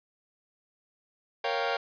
sawtooth chord, G half-diminished seventh, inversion first, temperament equal, 466.2 / 554.4 / 698.5 / 784 Hz, Bb4 / Db5 / F5 / G5, 0 / 0 / 0 / 0 cents, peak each -29 dBFS, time 1.44-1.77 s, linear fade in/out 5 ms, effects resampled to 11025 Hz + 9-bit

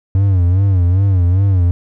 triangle tone with vibrato, 93.1 Hz, F#2, 11 cents sharp, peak -7 dBFS, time 0.15-1.71 s, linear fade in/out 0 ms, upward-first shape sine, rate 2.5 Hz, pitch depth 120 cents each way, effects none

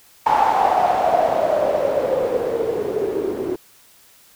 blue noise with low-pass filter sweep, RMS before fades -19 dBFS, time 0.26-3.56 s, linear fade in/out 5 ms, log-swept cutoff 880 to 360 Hz, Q 8.9, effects white hiss -51 dBFS RMS until 4.35 s

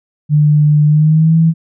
sine tone with pitch glide, 149.5 to 163.03 Hz, D3 to E3, +31 to -19 cents, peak -6 dBFS, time 0.29-1.54 s, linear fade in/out 50 ms, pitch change +150 cents, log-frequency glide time 0.87-1.36 s, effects none

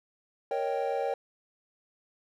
triangle chord, Eb dominant seventh, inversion second, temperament equal, 466.2 / 554.4 / 622.3 / 784 Hz, Bb4 / Db5 / Eb5 / G5, 0 / 0 / 0 / 0 cents, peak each -31 / -30 / -36 / -31 dBFS, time 0.51-1.14 s, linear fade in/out 2 ms, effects none

